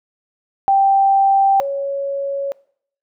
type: tone pair in turn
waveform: sine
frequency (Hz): 784 / 555.7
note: G5 / C#5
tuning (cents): 0 / +4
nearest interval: tritone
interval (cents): 596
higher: first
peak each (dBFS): -10 / -19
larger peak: first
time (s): 0.68-1.6 / 1.6-2.52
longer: neither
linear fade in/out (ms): 0
effects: noise-tail reverb RT60 0.6 s tail -22 dB re dry